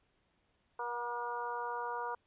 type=harmonic tone with a mistuned harmonic; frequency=239.3 Hz; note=A#3; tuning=46 cents sharp; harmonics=2 / 3 / 4 / 5 / 6; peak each=-43 / -46 / -38 / -44 / -45 dBFS; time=0.79-2.15 s; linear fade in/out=5 ms; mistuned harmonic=3; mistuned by=+16 cents; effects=pink hiss -75 dBFS RMS until 2.26 s + resampled to 8000 Hz